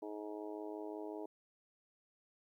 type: harmonic tone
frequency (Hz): 105.4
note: G#2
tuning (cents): +26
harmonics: 3 / 4 / 5 / 6 / 7 / 8 / 9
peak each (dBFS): -46 / -46 / -56 / -50 / -59 / -54 / -57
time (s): 0.02-1.26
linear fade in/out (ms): 5
effects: 13-bit